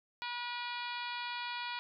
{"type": "harmonic tone", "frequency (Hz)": 483.2, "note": "B4", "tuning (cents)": -38, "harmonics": [2, 3, 4, 5, 6, 7, 8, 9, 10], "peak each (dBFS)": [-41, -45, -48, -44, -50, -47, -50, -49, -55], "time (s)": [0.22, 1.79], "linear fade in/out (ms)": 0, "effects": []}